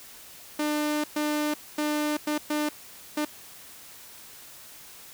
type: tone bursts at uneven times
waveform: sawtooth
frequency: 299.8 Hz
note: D4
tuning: 36 cents sharp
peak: -21 dBFS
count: 6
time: 0.59-1.04 / 1.16-1.54 / 1.78-2.17 / 2.27-2.38 / 2.5-2.69 / 3.17-3.25 s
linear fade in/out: 5 ms
effects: white hiss -47 dBFS RMS until 5.13 s